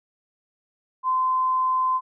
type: tone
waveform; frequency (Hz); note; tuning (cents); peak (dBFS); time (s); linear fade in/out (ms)
sine; 1031; C6; -26; -19; 1.03-2.01; 50
effects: none